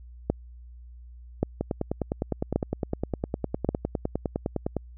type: two click trains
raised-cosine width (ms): 2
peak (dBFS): -13 / -9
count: 32 / 4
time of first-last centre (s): 1.61-4.767 / 0.3-3.69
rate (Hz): 9.82 / 0.885
effects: added 60 Hz sine -43 dBFS peak until 4.97 s